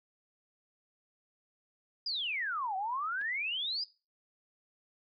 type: exponential two-way sweep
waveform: sine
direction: down then up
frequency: 5040 to 740 to 5040 Hz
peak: -32 dBFS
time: 2.06-3.84 s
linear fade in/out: 5 ms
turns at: 2.76 s
type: clicks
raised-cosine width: 0.3 ms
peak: -39 dBFS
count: 2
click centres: 3.212 / 3.216 s
effects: noise-tail reverb RT60 0.3 s tail -19 dB re dry